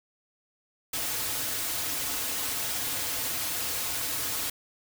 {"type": "noise with comb filter", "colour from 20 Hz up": "white", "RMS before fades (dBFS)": -31, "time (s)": [0.93, 4.5], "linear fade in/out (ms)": 5, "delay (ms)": 5.1, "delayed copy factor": -0.65, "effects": []}